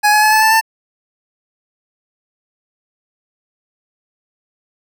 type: tone with pitch steps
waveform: 25% pulse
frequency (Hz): 836 / 846.7 / 857.5 / 868.5 / 879.6 / 890.8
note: G#5 / G#5 / A5 / A5 / A5 / A5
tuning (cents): +11 / +33 / -45 / -23 / -1 / +21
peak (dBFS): -5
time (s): 0.03-0.612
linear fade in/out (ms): 20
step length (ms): 97
effects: none